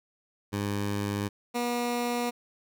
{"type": "tone pair in turn", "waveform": "15% pulse", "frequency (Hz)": [101.7, 241.1], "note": ["G#2", "B3"], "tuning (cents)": [-36, -41], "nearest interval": "octave + minor third", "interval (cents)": 1495, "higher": "second", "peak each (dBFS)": [-22, -21], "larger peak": "second", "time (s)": [[0.52, 1.29], [1.54, 2.31]], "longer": "neither", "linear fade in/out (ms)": 20, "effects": []}